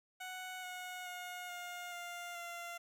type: tone with pitch steps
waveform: 15% pulse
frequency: 740 / 729.8 / 719.8 / 709.9 / 700.1 / 690.4 Hz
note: F#5 / F#5 / F#5 / F5 / F5 / F5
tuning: 0 / -24 / -48 / +28 / +4 / -20 cents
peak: -37 dBFS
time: 0.2-2.78 s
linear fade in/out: 10 ms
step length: 430 ms
effects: none